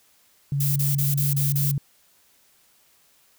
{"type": "tone with vibrato", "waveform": "sine", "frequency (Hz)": 140.9, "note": "C#3", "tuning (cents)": 29, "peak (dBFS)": -21, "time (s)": [0.52, 1.78], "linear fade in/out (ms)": 2, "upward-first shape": "triangle", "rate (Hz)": 16, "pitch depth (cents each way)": 20}
{"type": "noise bursts", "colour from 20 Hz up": "violet", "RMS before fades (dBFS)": -26, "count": 6, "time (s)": [0.6, 1.715], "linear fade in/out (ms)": 5, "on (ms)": 160, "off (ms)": 31}
{"effects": ["white hiss -60 dBFS RMS until 3.38 s"]}